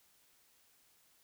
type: silence
effects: white hiss -69 dBFS RMS until 1.23 s